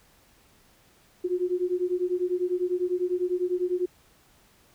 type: beating tone pair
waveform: sine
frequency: 355 / 365 Hz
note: F4 / F#4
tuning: +28 / -24 cents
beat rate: 10 Hz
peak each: -27 / -27 dBFS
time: 1.24-3.86 s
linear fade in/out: 10 ms
effects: pink hiss -60 dBFS RMS until 4.74 s